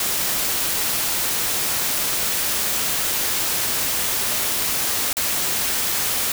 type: noise with dropouts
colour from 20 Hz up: white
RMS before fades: -22 dBFS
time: 0-6.32 s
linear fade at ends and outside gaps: 2 ms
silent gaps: 5.13-5.168 s
effects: none